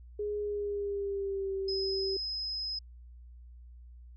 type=tone with pitch glide; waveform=sine; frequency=415.3 to 387.5 Hz; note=G#4 to G4; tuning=0 to -20 cents; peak=-31 dBFS; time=0.19-2.17 s; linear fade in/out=5 ms; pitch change=-120 cents; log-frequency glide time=0.39-1.54 s
type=tone; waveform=sine; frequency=5090 Hz; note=D#8; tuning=39 cents sharp; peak=-33 dBFS; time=1.68-2.79 s; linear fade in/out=5 ms
effects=added 60 Hz sine -48 dBFS peak until 4.16 s